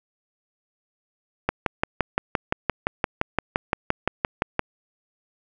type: click train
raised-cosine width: 0.5 ms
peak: -5 dBFS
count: 19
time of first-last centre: 1.49-4.593 s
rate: 5.8 Hz
effects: none